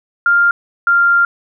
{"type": "tone pair in turn", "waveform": "sine", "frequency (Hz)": [1399, 1393], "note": ["F6", "F6"], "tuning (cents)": [3, -5], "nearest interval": "unison", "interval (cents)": 8, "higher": "first", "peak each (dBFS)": -8, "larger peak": "neither", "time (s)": [[0.26, 0.51], [0.87, 1.25]], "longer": "second", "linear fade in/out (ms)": 2, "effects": []}